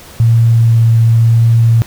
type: tone with vibrato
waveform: sine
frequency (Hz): 114.8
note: A#2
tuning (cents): -26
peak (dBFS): -5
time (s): 0.2-1.82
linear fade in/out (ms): 0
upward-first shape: triangle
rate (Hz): 0.95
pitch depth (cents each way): 11
effects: pink hiss -35 dBFS RMS until 1.86 s